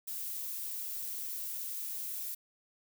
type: noise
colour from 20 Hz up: violet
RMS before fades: -39 dBFS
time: 0.07-2.35 s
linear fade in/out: 10 ms
effects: none